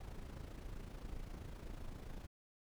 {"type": "noise with amplitude modulation", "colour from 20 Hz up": "brown", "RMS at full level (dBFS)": -45, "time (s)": [0, 2.27], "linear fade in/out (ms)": 10, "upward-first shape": "sine", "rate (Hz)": 27.7, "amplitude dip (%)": 60, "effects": []}